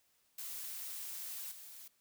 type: noise with level steps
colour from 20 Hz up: blue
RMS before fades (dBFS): -44 / -52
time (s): 0.38-1.88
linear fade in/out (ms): 5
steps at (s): 1.51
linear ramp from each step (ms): 10
effects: white hiss -74 dBFS RMS until 2 s